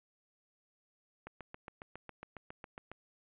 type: click train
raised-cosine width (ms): 0.5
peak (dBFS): -30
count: 13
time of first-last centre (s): 1.27-2.916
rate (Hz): 7.29
effects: resampled to 8000 Hz + 10-bit